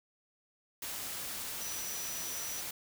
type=tone in noise; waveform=sine; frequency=5890 Hz; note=F#8; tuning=9 cents flat; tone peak=-41 dBFS; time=1.61-2.61 s; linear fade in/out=5 ms; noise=white; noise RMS=-40 dBFS; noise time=0.82-2.71 s; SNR=-4 dB; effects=none